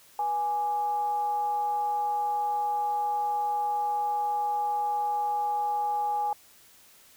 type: tone with frequency modulation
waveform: sine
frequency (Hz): 830.6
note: G#5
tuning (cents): 0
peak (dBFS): -25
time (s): 0.19-6.33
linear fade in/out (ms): 2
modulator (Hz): 345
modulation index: 0.27
effects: white hiss -56 dBFS RMS until 7.16 s